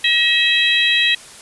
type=harmonic tone with a mistuned harmonic; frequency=648 Hz; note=E5; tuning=30 cents flat; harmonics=3 / 4 / 5 / 6; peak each=-18 / -18 / -18 / -18 dBFS; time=0.04-1.15 s; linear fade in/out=5 ms; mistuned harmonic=3; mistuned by=-33 cents; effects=white hiss -39 dBFS RMS until 1.41 s + resampled to 24000 Hz